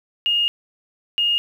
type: tone pair in turn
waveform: sine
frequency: 2846 / 2846 Hz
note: F7 / F7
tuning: +32 / +32 cents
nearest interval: unison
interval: 0 cents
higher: neither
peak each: -16 dBFS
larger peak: neither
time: 0.26-0.48 / 1.18-1.38 s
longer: first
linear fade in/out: 0 ms
effects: 8-bit